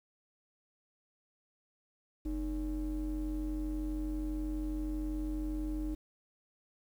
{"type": "ring-modulated tone", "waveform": "triangle", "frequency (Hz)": 130.81, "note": "C3", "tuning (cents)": 0, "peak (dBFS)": -28, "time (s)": [2.25, 5.95], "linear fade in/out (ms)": 10, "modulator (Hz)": 177, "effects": ["10-bit"]}